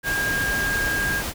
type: tone in noise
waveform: sine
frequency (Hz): 1618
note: G#6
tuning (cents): -46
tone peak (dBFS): -22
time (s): 0.03-1.23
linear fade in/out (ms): 50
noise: pink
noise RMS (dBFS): -28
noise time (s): 0.03-1.34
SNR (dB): +3
effects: none